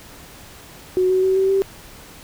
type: tone with pitch steps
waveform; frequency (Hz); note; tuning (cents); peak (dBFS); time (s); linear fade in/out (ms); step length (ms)
sine; 368.9 / 373.8 / 378.8 / 383.9 / 389; F#4 / F#4 / F#4 / G4 / G4; -5 / +18 / +41 / -36 / -13; -14; 0.97-1.62; 0; 130
effects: pink hiss -42 dBFS RMS until 2.23 s